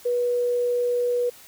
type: tone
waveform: sine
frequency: 486.7 Hz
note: B4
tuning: 25 cents flat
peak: -20 dBFS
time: 0.05-1.3 s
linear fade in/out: 10 ms
effects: white hiss -48 dBFS RMS until 1.47 s